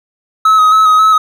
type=tone with vibrato; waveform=triangle; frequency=1277 Hz; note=D#6; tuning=45 cents sharp; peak=-3 dBFS; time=0.45-1.18 s; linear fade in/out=5 ms; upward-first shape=square; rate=3.7 Hz; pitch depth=21 cents each way; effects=none